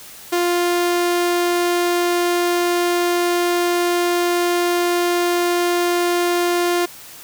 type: tone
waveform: sawtooth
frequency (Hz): 350.1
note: F4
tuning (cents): +4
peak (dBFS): -12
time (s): 0.32-6.86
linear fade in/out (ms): 10
effects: white hiss -39 dBFS RMS until 7.23 s